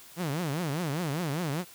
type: tone with vibrato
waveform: sawtooth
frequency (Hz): 157.5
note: D#3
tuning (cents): +21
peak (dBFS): -25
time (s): 0.16-1.65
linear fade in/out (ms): 50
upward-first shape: triangle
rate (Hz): 5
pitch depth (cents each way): 300
effects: white hiss -51 dBFS RMS until 1.74 s